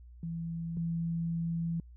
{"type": "tone pair in turn", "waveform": "sine", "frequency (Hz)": [166.3, 167.04], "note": ["E3", "E3"], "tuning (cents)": [16, 23], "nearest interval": "unison", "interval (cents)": 7, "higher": "second", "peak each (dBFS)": [-34, -30], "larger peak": "second", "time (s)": [[0.23, 0.77], [0.77, 1.8]], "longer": "second", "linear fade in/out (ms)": 2, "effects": ["added 60 Hz sine -49 dBFS peak until 1.96 s"]}